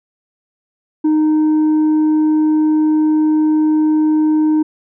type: tone with tanh clipping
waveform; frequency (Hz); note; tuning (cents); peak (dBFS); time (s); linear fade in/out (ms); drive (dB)
sine; 308.8; D#4; -13; -11; 1.04-4.63; 10; 3
effects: none